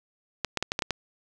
clicks, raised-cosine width 0.2 ms, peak -9 dBFS, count 7, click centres 0.447 / 0.573 / 0.626 / 0.719 / 0.791 / 0.822 / 0.907 s, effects none

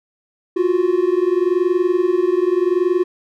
triangle tone pair together, 349.2 / 370 Hz, F4 / F#4, 0 / 0 cents, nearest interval minor second, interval 100 cents, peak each -15 dBFS, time 0.56-3.04 s, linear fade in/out 10 ms, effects none

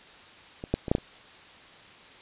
clicks, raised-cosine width 2 ms, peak -22 / -10 / -19 / -7 / -9 / -29 dBFS, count 6, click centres 0.639 / 0.74 / 0.882 / 0.915 / 0.951 / 0.983 s, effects white hiss -50 dBFS RMS until 2.21 s + resampled to 8000 Hz

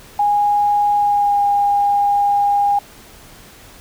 sine tone with pitch glide, 823 to 811.7 Hz, G#5 to G#5, -16 to -40 cents, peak -12 dBFS, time 0.19-2.79 s, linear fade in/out 5 ms, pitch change -24 cents, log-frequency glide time 0.95-1.43 s, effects pink hiss -42 dBFS RMS until 3.8 s

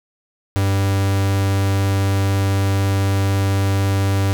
45% pulse tone, 98 Hz, G2, in tune, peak -15 dBFS, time 0.56-4.33 s, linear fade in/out 0 ms, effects 9-bit

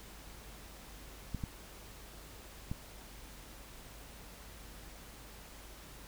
clicks, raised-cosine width 5 ms, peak -24 dBFS, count 3, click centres 1.347 / 1.438 / 2.715 s, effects added 50 Hz sine -54 dBFS peak until 6.07 s + pink hiss -53 dBFS RMS until 6.07 s

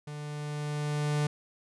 45% pulse tone with level ramp, 148.2 Hz, D3, 16 cents sharp, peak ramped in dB -38 to -25 dBFS, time 0.07-1.27 s, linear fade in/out 5 ms, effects resampled to 24000 Hz

